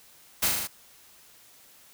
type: noise with echo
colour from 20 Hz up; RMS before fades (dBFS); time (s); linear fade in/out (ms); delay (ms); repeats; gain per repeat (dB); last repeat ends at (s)
white; -24; 0.42-0.48; 10; 39; 5; -2; 0.675
effects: white hiss -55 dBFS RMS until 1.93 s